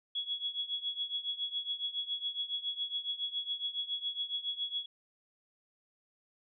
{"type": "tone with tremolo", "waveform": "sine", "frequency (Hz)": 3355, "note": "G#7", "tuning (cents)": 17, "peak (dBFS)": -30, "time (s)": [0.15, 4.86], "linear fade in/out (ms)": 5, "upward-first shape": "triangle", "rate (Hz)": 7.2, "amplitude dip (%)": 90, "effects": []}